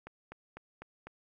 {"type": "click train", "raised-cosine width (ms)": 0.5, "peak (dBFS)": -30, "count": 5, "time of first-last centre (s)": [0.07, 1.07], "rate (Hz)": 4, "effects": []}